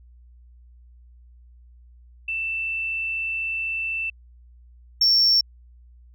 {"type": "tone pair in turn", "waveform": "sine", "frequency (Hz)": [2664, 5456], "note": ["E7", "F8"], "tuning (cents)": [18, -41], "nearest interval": "octave", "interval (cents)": 1241, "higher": "second", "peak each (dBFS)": [-24, -13], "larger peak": "second", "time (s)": [[2.28, 4.1], [5.01, 5.41]], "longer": "first", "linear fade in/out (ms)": 5, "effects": ["tanh soft clip ceiling -12 dBFS", "added 60 Hz sine -47 dBFS peak until 6.14 s"]}